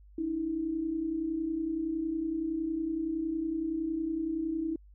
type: tone pair together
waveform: sine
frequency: 293.7 / 324.5 Hz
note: D4 / E4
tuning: 0 / -27 cents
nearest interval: major second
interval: 173 cents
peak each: -37 / -30 dBFS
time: 0.18-4.76 s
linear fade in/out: 5 ms
effects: added 50 Hz sine -52 dBFS peak until 4.94 s